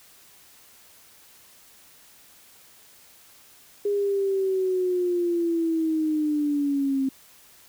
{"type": "linear sweep", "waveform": "sine", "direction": "down", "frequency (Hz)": [410, 265.3], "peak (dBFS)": -21, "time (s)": [3.85, 7.09], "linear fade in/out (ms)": 5, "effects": ["white hiss -53 dBFS RMS until 7.68 s"]}